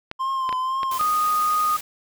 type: clicks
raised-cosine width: 0.3 ms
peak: -14 dBFS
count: 5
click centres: 0.114 / 0.492 / 0.527 / 0.832 / 1.011 s
type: tone with vibrato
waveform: triangle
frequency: 1046.5 Hz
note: C6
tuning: in tune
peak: -20 dBFS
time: 0.19-0.99 s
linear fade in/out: 20 ms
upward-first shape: triangle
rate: 2 Hz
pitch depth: 49 cents each way
type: noise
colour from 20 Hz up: white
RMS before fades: -34 dBFS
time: 0.91-1.81 s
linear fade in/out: 5 ms
type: tone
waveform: sine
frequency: 1237 Hz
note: D#6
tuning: 10 cents flat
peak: -18 dBFS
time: 0.99-1.77 s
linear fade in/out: 10 ms
effects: none